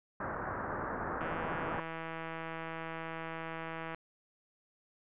white low-pass noise, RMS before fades -38 dBFS, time 0.2-1.8 s, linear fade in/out 5 ms, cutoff 1600 Hz, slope 48 dB/octave
click train, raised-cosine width 0.5 ms, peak -26 dBFS, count 447, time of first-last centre 1.21-3.946 s, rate 163 Hz
effects resampled to 8000 Hz

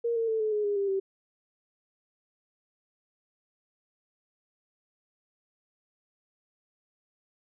sine tone with pitch steps, 468.2 / 455.7 / 443.5 / 431.6 / 420 / 408.8 / 397.8 / 387.2 Hz, A#4 / A#4 / A4 / A4 / G#4 / G#4 / G4 / G4, +8 / -39 / +14 / -33 / +19 / -27 / +25 / -21 cents, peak -25 dBFS, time 0.04-1 s, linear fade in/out 10 ms, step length 120 ms, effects none

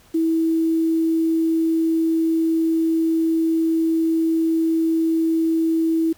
sine tone with quantisation, 325 Hz, E4, 24 cents flat, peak -16 dBFS, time 0.14-6.13 s, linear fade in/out 10 ms, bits 7, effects pink hiss -53 dBFS RMS until 6.17 s

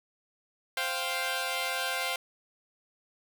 10% pulse chord, C suspended fourth, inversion none, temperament equal, 523.3 / 698.5 / 784 Hz, C5 / F5 / G5, 0 / 0 / 0 cents, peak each -26 / -25 / -27 dBFS, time 0.77-2.16 s, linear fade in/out 2 ms, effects none

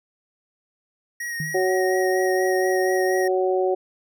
square tone with vibrato, 1881 Hz, A#6, 15 cents sharp, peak -28 dBFS, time 1.2-3.28 s, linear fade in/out 5 ms, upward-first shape sine, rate 4.2 Hz, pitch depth 23 cents each way
sine tone with exponential decay, 155.56 Hz, D#3, in tune, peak -24 dBFS, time 1.4-1.72 s, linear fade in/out 2 ms, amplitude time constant 69 ms
harmonic tone, 186.1 Hz, F#3, 10 cents sharp, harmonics 2 / 3 / 4, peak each -20 / -25 / -26 dBFS, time 1.54-3.75 s, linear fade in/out 10 ms
effects none

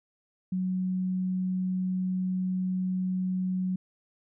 sine tone, 185 Hz, F#3, in tune, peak -26 dBFS, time 0.52-3.76 s, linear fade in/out 5 ms, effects none

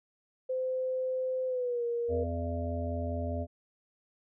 sine tone with pitch glide, 515 to 472.3 Hz, C5 to A#4, -28 to +23 cents, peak -29 dBFS, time 0.49-2.24 s, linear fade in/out 10 ms, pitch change -149 cents, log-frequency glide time 1.47-1.84 s
harmonic tone, 84.7 Hz, E2, 48 cents sharp, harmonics 1 / 3 / 5 / 7 / 8, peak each -33 / -38 / -44 / -38 / -41 dBFS, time 2.08-3.47 s, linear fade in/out 50 ms
effects none

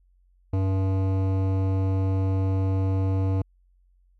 sine tone with hard clipping, 95.5 Hz, G2, 45 cents flat, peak -23 dBFS, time 0.53-3.42 s, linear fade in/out 5 ms, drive 15 dB, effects added 45 Hz sine -58 dBFS peak until 4.19 s

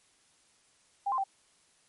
sine tone with pitch steps, 801 / 1044 / 780 Hz, G5 / C6 / G5, +37 / -4 / -9 cents, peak -27 dBFS, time 1.06-1.24 s, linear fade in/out 10 ms, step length 60 ms, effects white hiss -66 dBFS RMS until 1.88 s + MP3 48 kbps

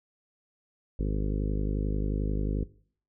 harmonic tone, 51.3 Hz, G#1, 21 cents flat, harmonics 1 / 2 / 3 / 4 / 5 / 6 / 7 / 8 / 9 / 10, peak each -27 / -36 / -35 / -39 / -38 / -41 / -43 / -43 / -44 / -49 dBFS, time 0.99-2.64 s, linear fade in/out 5 ms, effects noise-tail reverb RT60 0.5 s tail -19 dB re dry

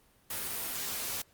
white noise with comb filter, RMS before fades -36 dBFS, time 0.3-1.22 s, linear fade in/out 5 ms, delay 16 ms, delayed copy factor -0.8, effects pink hiss -65 dBFS RMS until 1.33 s + Opus 32 kbps

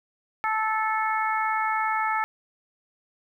harmonic tone, 437.2 Hz, A4, 11 cents flat, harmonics 2 / 3 / 4 / 5, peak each -26 / -27 / -31 / -32 dBFS, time 0.44-2.24 s, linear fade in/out 0 ms, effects 10-bit

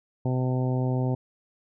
harmonic tone, 127.9 Hz, C3, 39 cents flat, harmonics 1 / 2 / 3 / 4 / 5 / 6 / 7, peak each -24 / -30 / -34 / -36 / -38 / -40 / -41 dBFS, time 0.25-1.15 s, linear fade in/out 5 ms, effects none

